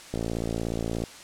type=click train; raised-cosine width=2 ms; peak=-16 dBFS; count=52; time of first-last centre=0.14-1.038 s; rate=56.8 Hz; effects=white hiss -45 dBFS RMS until 1.23 s + low-pass 8000 Hz 12 dB/octave